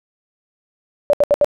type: tone bursts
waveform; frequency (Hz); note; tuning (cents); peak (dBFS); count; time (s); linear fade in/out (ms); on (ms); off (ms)
sine; 580; D5; -22; -9; 4; 1.1-1.445; 0; 33; 71
effects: none